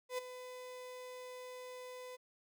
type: tone with ADSR envelope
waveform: 35% pulse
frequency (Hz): 503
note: B4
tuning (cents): +32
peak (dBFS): -33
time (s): 0.09-2.17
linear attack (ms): 92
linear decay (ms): 12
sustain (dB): -12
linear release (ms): 21
effects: none